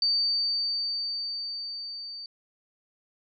sine tone with level ramp, 4600 Hz, D8, 37 cents flat, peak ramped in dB -21 to -37 dBFS, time 0.02-2.26 s, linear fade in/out 2 ms, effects none

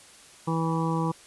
harmonic tone, 163.4 Hz, E3, 15 cents flat, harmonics 1 / 2 / 3 / 5 / 6 / 7, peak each -26 / -31 / -34 / -36 / -32 / -36 dBFS, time 0.47-1.12 s, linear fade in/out 10 ms, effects white hiss -51 dBFS RMS until 1.26 s + resampled to 24000 Hz

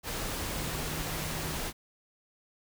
sine tone in noise, 155.56 Hz, D#3, in tune, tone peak -40 dBFS, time 0.54-1.62 s, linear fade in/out 50 ms, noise pink, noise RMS -35 dBFS, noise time 0.03-1.73 s, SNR -8 dB, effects none

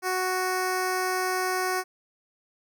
10% pulse tone with notch filter, 370 Hz, F#4, in tune, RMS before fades -27 dBFS, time 0.02-1.84 s, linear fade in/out 50 ms, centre 3000 Hz, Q 1.6, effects none

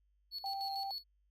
triangle tone with tremolo, 4400 Hz, C#8, 14 cents flat, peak -37 dBFS, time 0.31-1.04 s, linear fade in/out 50 ms, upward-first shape square, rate 6.7 Hz, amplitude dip 70%
triangle tone with exponential growth, 4249 Hz, C8, 26 cents sharp, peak -40 dBFS, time 0.38-0.75 s, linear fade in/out 5 ms, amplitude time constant 80 ms
sine tone, 784 Hz, G5, in tune, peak -37 dBFS, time 0.44-0.91 s, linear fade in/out 2 ms
effects tanh soft clip ceiling -27 dBFS + added 50 Hz sine -70 dBFS peak until 1.3 s

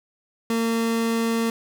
30% pulse tone, 228.4 Hz, A#3, 35 cents flat, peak -18 dBFS, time 0.5-1.5 s, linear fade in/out 2 ms, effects none

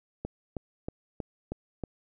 click train, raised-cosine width 2 ms, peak -20 dBFS, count 6, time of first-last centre 0.25-1.837 s, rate 3.15 Hz, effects none

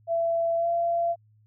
sine tone with pitch glide, 670 to 682.1 Hz, E5 to F5, +28 to -41 cents, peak -22 dBFS, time 0.07-1.16 s, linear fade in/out 50 ms, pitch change +31 cents, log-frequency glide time 0.57-0.68 s, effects added 107 Hz sine -57 dBFS peak until 1.46 s

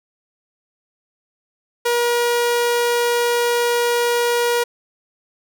sawtooth tone, 477.9 Hz, A#4, 43 cents sharp, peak -12 dBFS, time 1.85-4.64 s, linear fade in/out 10 ms, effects none

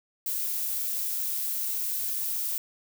violet noise, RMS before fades -30 dBFS, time 0.26-2.58 s, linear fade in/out 2 ms, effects none

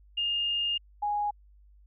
sine tone pair in turn, 2826 / 827.7 Hz, F7 / G#5, +20 / -6 cents, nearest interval octave + major sixth, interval 2126 cents, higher first, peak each -26 dBFS, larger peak neither, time 0.17-0.78 / 1.02-1.31 s, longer first, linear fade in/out 10 ms, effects added 50 Hz sine -54 dBFS peak until 1.86 s

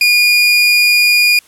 30% pulse tone, 2435 Hz, D#7, 38 cents flat, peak -5 dBFS, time 0.01-1.39 s, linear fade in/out 2 ms, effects white hiss -47 dBFS RMS until 1.47 s + low-pass 12000 Hz 12 dB/octave

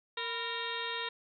harmonic tone with a mistuned harmonic, 462.6 Hz, A#4, 13 cents flat, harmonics 1 / 2 / 3 / 4 / 5 / 6 / 7 / 8 / 9, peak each -43 / -41 / -44 / -41 / -46 / -45 / -45 / -40 / -52 dBFS, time 0.17-1.09 s, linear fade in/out 5 ms, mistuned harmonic 2, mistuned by +100 cents, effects none

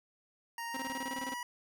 25% pulse tone with pitch glide, 932.3 to 970.2 Hz, A#5 to B5, 0 to -31 cents, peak -34 dBFS, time 0.58-1.43 s, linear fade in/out 2 ms, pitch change +69 cents, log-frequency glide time 0.72-1.23 s
sawtooth tone with tremolo, 262.7 Hz, C4, 7 cents sharp, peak -34 dBFS, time 0.74-1.34 s, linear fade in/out 5 ms, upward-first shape square, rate 19 Hz, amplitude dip 80%
effects none

